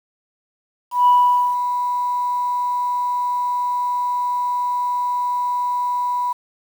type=tone with ADSR envelope; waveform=sine; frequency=983 Hz; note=B5; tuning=8 cents flat; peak=-8 dBFS; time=0.91-6.33 s; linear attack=160 ms; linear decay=480 ms; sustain=-10 dB; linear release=9 ms; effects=tanh soft clip ceiling -6 dBFS + 7-bit